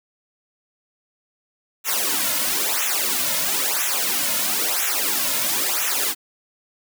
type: noise with flanger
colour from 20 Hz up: white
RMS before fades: -22 dBFS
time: 1.84-6.15 s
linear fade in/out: 50 ms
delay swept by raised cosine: 0.21 to 2.61 ms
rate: 1 Hz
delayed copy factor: -0.95
effects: high-pass 200 Hz 12 dB/octave